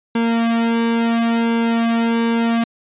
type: tone with flanger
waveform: sawtooth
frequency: 230.9 Hz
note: A#3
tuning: 16 cents flat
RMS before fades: -17 dBFS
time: 0.15-2.64 s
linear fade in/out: 5 ms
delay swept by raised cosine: 1.6 to 2.8 ms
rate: 0.72 Hz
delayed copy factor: -0.95
effects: resampled to 8000 Hz